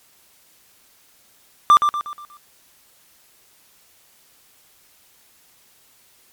triangle tone with echo, 1184 Hz, D6, 14 cents sharp, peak -5 dBFS, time 1.7-1.77 s, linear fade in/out 0 ms, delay 120 ms, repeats 5, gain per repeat -7 dB, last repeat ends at 2.37 s, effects white hiss -55 dBFS RMS until 6.32 s + MP3 96 kbps

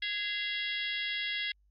harmonic tone with a mistuned harmonic, 554.4 Hz, C#5, in tune, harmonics 3 / 4 / 5 / 6 / 7 / 8 / 9, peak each -40 / -36 / -41 / -36 / -43 / -49 / -49 dBFS, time 0.02-1.52 s, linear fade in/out 5 ms, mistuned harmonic 4, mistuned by -130 cents, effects added 50 Hz sine -64 dBFS peak until 1.7 s + Opus 48 kbps

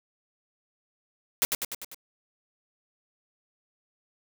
white noise with echo, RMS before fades -23 dBFS, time 1.42-1.45 s, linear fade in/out 0 ms, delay 99 ms, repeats 5, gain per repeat -4 dB, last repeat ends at 1.945 s, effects none

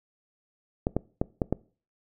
clicks, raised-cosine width 2 ms, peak -11 dBFS, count 5, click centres 0.869 / 0.966 / 1.215 / 1.418 / 1.526 s, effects noise-tail reverb RT60 0.4 s tail -22 dB re dry

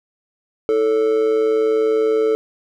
triangle tone with amplitude modulation, 440 Hz, A4, in tune, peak -9 dBFS, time 0.69-2.35 s, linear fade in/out 0 ms, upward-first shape sine, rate 120 Hz, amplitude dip 65%, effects none

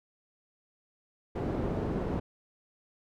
white low-pass noise, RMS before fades -32 dBFS, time 1.35-2.2 s, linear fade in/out 10 ms, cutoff 380 Hz, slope 12 dB/octave, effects none

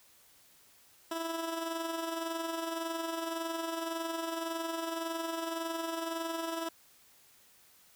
15% pulse tone with amplitude modulation, 329.6 Hz, E4, in tune, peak -26 dBFS, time 1.11-6.69 s, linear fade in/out 5 ms, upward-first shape sine, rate 21.8 Hz, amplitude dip 45%, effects white hiss -62 dBFS RMS until 7.95 s

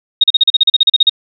sine tone bursts, 3729 Hz, A#7, in tune, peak -4 dBFS, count 14, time 0.21-1.096 s, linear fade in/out 5 ms, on 28 ms, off 38 ms, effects none

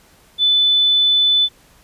sine tone, 3500 Hz, A7, 10 cents flat, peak -11 dBFS, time 0.38-1.49 s, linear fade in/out 50 ms, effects pink hiss -51 dBFS RMS until 1.83 s + resampled to 32000 Hz

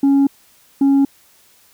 sine tone pair in turn, 277.2 / 276.1 Hz, C#4 / C#4, 0 / -7 cents, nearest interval unison, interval 7 cents, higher first, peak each -7 dBFS, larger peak neither, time 0.03-0.27 / 0.81-1.05 s, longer neither, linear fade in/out 5 ms, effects tanh soft clip ceiling -9 dBFS + white hiss -52 dBFS RMS until 1.73 s

